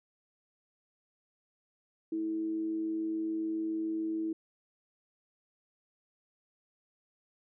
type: tone with amplitude modulation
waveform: sine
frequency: 323.7 Hz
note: E4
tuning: 31 cents flat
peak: -29 dBFS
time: 2.12-4.33 s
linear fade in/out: 5 ms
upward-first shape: sine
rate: 107 Hz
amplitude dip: 35%
effects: none